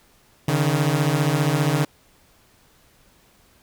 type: beating tone pair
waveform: sawtooth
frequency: 140 / 155 Hz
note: C#3 / D#3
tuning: +18 / -6 cents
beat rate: 15 Hz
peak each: -17 dBFS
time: 0.48-1.85 s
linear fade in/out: 5 ms
effects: pink hiss -57 dBFS RMS until 3.62 s